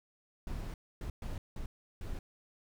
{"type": "noise bursts at uneven times", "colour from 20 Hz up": "brown", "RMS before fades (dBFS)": -39, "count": 5, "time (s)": [[0.47, 0.74], [1.01, 1.1], [1.22, 1.38], [1.56, 1.66], [2.01, 2.19]], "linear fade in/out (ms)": 2, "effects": []}